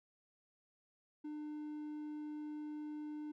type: tone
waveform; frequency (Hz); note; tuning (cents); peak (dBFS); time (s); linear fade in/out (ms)
triangle; 300.8; D4; +42; -40; 1.24-3.32; 10
effects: none